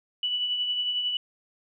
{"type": "tone with tremolo", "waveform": "sine", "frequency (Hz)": 2960, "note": "F#7", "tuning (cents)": 0, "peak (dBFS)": -23, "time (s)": [0.23, 1.17], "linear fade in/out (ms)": 2, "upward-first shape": "triangle", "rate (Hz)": 11, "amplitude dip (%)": 45, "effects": []}